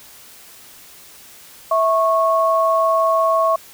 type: tone pair together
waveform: sine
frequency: 654.1 / 1100 Hz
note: E5 / C#6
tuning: -14 / -14 cents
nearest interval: major sixth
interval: 900 cents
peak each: -16 dBFS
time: 1.71-3.56 s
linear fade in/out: 5 ms
effects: white hiss -43 dBFS RMS until 3.73 s